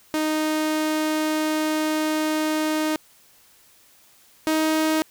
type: tone pair in turn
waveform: sawtooth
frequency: 310 / 314.1 Hz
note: D#4 / D#4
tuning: -6 / +16 cents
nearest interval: unison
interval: 22 cents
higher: second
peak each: -17 / -15 dBFS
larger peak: second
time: 0.14-2.96 / 4.47-5.02 s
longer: first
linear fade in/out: 0 ms
effects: white hiss -55 dBFS RMS until 5.1 s